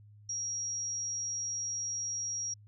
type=tone; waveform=sine; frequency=5660 Hz; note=F8; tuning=22 cents sharp; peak=-33 dBFS; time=0.29-2.54 s; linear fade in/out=5 ms; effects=added 104 Hz sine -53 dBFS peak until 2.67 s